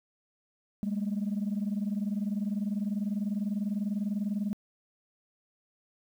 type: tone pair together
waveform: sine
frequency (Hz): 199.95 / 220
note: G3 / A3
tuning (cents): +35 / 0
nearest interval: major second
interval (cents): 165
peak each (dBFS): -29 / -32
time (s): 0.83-4.53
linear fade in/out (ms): 0
effects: tanh soft clip ceiling -24 dBFS + 10-bit